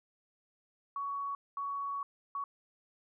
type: tone bursts at uneven times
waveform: sine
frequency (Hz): 1121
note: C#6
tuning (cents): +19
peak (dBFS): -34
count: 3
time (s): 0.96-1.35 / 1.57-2.03 / 2.35-2.44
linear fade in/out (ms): 2
effects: none